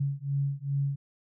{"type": "beating tone pair", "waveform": "sine", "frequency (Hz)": [138.59, 141.09], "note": ["C#3", "C#3"], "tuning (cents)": [0, 31], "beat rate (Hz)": 2.5, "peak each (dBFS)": -30, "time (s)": [0, 0.96], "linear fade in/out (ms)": 10, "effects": []}